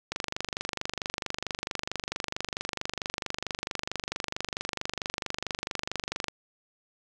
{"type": "click train", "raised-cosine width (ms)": 0.2, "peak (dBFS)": -13, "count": 152, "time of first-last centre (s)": [0.12, 6.283], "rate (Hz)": 24.5, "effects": []}